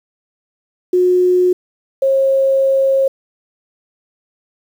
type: tone pair in turn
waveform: sine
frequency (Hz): 362.3 / 539.2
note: F#4 / C#5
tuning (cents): -36 / -48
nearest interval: perfect fifth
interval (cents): 688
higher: second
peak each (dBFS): -9 / -10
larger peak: first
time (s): 0.93-1.53 / 2.02-3.08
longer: second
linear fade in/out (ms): 5
effects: 7-bit